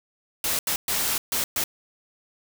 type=noise bursts at uneven times; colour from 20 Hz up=white; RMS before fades=-25 dBFS; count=5; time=0.44-0.59 / 0.67-0.76 / 0.88-1.18 / 1.32-1.44 / 1.56-1.64 s; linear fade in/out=2 ms; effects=none